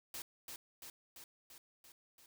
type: noise with echo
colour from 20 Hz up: white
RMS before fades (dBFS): -45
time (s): 0.14-0.22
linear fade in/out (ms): 2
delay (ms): 340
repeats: 6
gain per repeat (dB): -3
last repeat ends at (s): 2.26
effects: none